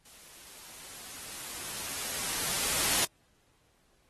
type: noise with level ramp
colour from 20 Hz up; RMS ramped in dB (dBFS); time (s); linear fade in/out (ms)
white; -54 to -26; 0.05-3.05; 5
effects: pink hiss -69 dBFS RMS until 4.09 s + AAC 32 kbps